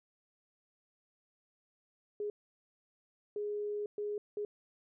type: tone bursts at uneven times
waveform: sine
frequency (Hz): 415.3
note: G#4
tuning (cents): 0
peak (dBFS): -34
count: 4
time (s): 2.2-2.3 / 3.36-3.86 / 3.98-4.18 / 4.37-4.45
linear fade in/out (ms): 2
effects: none